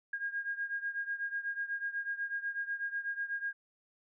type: beating tone pair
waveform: sine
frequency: 1623 / 1631.1 Hz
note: G#6 / G#6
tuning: -40 / -32 cents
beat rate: 8.1 Hz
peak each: -36 / -39 dBFS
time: 0.13-3.53 s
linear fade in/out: 5 ms
effects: none